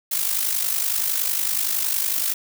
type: noise with amplitude modulation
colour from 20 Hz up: blue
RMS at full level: -20 dBFS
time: 0.11-2.34 s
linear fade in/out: 10 ms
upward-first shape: sine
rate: 50.8 Hz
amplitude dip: 65%
effects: none